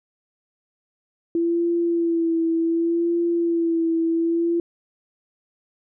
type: tone with vibrato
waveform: sine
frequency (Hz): 335.2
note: E4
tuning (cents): +29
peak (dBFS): -18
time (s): 1.35-4.6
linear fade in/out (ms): 2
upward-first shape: sine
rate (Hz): 0.67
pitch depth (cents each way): 33
effects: none